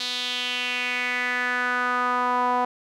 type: tone with band-pass filter sweep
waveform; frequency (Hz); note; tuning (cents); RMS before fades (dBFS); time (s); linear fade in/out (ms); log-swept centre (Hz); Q
sawtooth; 247.8; B3; +6; -25; 0-2.65; 5; 4000 to 880; 3.8
effects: none